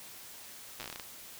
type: slowing click train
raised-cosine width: 0.2 ms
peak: -23 dBFS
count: 11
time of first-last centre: 0.8-0.998 s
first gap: 8 ms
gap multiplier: 1.19
effects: white hiss -49 dBFS RMS until 1.39 s